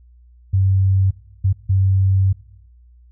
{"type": "tone bursts at uneven times", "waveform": "sine", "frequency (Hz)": 95.9, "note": "G2", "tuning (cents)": -37, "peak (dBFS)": -12, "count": 3, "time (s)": [[0.53, 1.11], [1.44, 1.53], [1.69, 2.33]], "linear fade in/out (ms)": 10, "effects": ["noise-tail reverb RT60 0.8 s tail -22 dB re dry", "added 60 Hz sine -45 dBFS peak until 3.11 s"]}